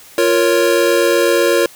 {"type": "chord", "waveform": "square", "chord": "Bb minor", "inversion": "second", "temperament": "equal", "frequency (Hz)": [349.2, 466.2, 554.4], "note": ["F4", "Bb4", "Db5"], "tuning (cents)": [0, 0, 0], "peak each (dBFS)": -16, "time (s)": [0.18, 1.66], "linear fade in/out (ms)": 2, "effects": ["white hiss -41 dBFS RMS until 1.75 s"]}